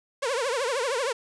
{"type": "tone with vibrato", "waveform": "sawtooth", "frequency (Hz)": 507, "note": "B4", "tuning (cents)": 45, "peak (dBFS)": -21, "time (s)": [0.22, 1.13], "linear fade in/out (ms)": 10, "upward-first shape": "triangle", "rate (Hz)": 13, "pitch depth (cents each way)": 240, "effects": ["resampled to 22050 Hz", "8-bit"]}